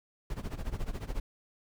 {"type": "noise with tremolo", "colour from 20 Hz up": "brown", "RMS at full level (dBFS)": -32, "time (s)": [0.3, 1.2], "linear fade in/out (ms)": 2, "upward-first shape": "sine", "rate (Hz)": 14, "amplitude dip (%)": 85, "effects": []}